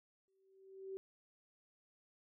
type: tone with exponential growth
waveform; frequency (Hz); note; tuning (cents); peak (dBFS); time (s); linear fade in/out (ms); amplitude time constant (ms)
sine; 384.6; G4; -33; -40; 0.28-0.97; 0; 150
effects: none